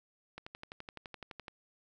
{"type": "click train", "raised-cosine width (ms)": 0.3, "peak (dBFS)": -28, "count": 14, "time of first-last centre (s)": [0.38, 1.482], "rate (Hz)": 11.8, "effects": []}